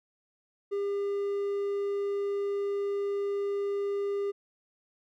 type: tone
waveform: triangle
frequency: 401.9 Hz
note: G4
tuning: 43 cents sharp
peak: -26 dBFS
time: 0.71-4.32 s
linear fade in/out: 20 ms
effects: none